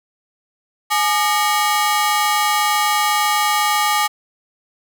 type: ring-modulated tone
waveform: sawtooth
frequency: 1026 Hz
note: C6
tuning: 34 cents flat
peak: -8 dBFS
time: 0.9-4.08 s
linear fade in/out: 20 ms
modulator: 186 Hz
effects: none